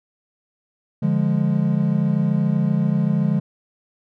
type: chord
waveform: triangle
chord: D diminished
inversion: none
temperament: equal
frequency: 146.83 / 174.61 / 207.7 Hz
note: D3 / F3 / Ab3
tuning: 0 / 0 / 0 cents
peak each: -19 dBFS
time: 1.02-3.4 s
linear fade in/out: 10 ms
effects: none